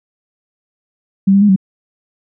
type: tone with pitch steps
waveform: sine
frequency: 194.5 / 198.1 / 207.2 / 190.5 Hz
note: G3 / G3 / G#3 / G3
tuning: -13 / +18 / -4 / -49 cents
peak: -6 dBFS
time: 1.27-1.562 s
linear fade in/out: 10 ms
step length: 73 ms
effects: none